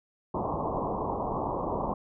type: low-pass noise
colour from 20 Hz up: white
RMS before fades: -31 dBFS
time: 0.34-1.94 s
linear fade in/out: 5 ms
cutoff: 1100 Hz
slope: 96 dB/octave
effects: none